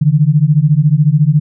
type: beating tone pair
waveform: sine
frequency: 143.2 / 157.2 Hz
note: D3 / D#3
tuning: -43 / +18 cents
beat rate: 14 Hz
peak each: -10 dBFS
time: 0.01-1.4 s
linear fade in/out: 10 ms
effects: none